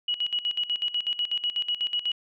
sine tone with tremolo, 2916 Hz, F#7, 26 cents flat, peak -23 dBFS, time 0.08-2.12 s, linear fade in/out 5 ms, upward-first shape square, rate 8.1 Hz, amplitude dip 80%, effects none

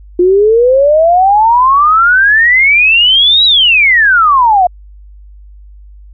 sine exponential two-way sweep, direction up then down, 349.2 to 3947 to 695 Hz, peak -4 dBFS, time 0.19-4.67 s, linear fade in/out 5 ms, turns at 3.45 s, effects added 50 Hz sine -32 dBFS peak until 6.13 s

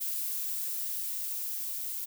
violet noise with level ramp, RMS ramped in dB -33 to -36 dBFS, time 0-2.06 s, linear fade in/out 20 ms, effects none

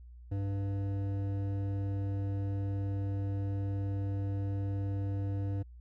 triangle tone with hard clipping, 99 Hz, G2, 18 cents sharp, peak -33 dBFS, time 0.31-5.63 s, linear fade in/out 10 ms, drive 15 dB, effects added 60 Hz sine -48 dBFS peak until 5.8 s

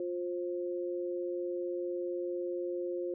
sine tone pair together, 353.3 / 529 Hz, F4 / C5, +20 / +19 cents, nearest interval perfect fifth, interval 699 cents, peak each -34 / -38 dBFS, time 0-3.14 s, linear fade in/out 2 ms, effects none

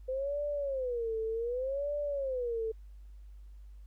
sine tone with vibrato, 509 Hz, C5, 48 cents flat, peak -31 dBFS, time 0.08-2.72 s, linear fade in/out 10 ms, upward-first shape sine, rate 0.66 Hz, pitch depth 240 cents each way, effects added 50 Hz sine -47 dBFS peak until 3.86 s + pink hiss -75 dBFS RMS until 3.86 s

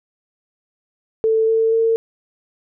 sine tone with pitch steps, 443.8 / 448.2 / 452.6 Hz, A4 / A4 / A4, +15 / +32 / +49 cents, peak -13 dBFS, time 1.24-1.96 s, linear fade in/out 0 ms, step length 240 ms, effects none

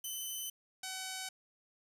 5% pulse tone pair in turn, 3036 / 755.3 Hz, F#7 / F#5, +44 / +35 cents, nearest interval 2 octaves, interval 2409 cents, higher first, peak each -29 / -28 dBFS, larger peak second, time 0.04-0.5 / 0.83-1.29 s, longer neither, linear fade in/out 5 ms, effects resampled to 32000 Hz + 10-bit

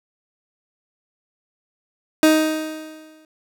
30% pulse tone with exponential decay, 312.5 Hz, D#4, 8 cents sharp, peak -7 dBFS, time 2.23-3.25 s, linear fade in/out 1 ms, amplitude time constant 220 ms, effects none

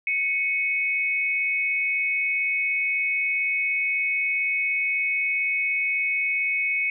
sine tone pair together, 2211 / 2528 Hz, C#7 / D#7, -5 / +27 cents, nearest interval major second, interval 232 cents, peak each -23 / -26 dBFS, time 0.07-6.9 s, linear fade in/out 2 ms, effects none

